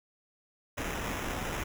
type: noise with sample-and-hold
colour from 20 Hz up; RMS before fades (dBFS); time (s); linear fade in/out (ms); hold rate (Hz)
pink; -35; 0.77-1.64; 10; 4410
effects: none